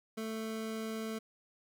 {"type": "tone", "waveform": "25% pulse", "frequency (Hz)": 221.2, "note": "A3", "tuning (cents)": 9, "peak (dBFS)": -33, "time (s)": [0.17, 1.19], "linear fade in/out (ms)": 10, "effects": []}